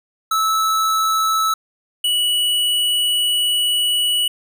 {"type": "tone pair in turn", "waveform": "square", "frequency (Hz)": [1307, 2941], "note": ["E6", "F#7"], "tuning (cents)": [-15, -11], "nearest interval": "octave + major second", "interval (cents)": 1404, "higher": "second", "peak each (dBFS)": -16, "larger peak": "neither", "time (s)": [[0.31, 1.54], [2.04, 4.28]], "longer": "second", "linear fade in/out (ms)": 5, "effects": []}